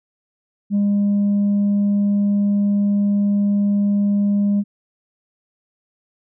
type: tone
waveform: sine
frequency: 202.9 Hz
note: G#3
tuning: 40 cents flat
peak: -12 dBFS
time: 0.7-4.64 s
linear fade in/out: 50 ms
effects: tanh soft clip ceiling -13 dBFS